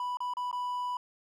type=tone with dropouts; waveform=triangle; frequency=987.8 Hz; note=B5; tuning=in tune; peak=-29 dBFS; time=0-0.97 s; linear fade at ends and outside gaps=2 ms; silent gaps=0.171-0.204 / 0.337-0.369 / 0.514-0.528 s; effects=none